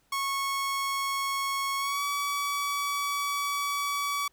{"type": "tone with pitch glide", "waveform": "sawtooth", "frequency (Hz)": [1100, 1140.8], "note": ["C#6", "C#6"], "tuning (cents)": [-14, 49], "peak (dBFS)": -24, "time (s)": [0.12, 4.28], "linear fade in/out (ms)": 5, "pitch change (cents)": 63, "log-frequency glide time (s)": [1.78, 2.03], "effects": ["pink hiss -68 dBFS RMS until 4.32 s"]}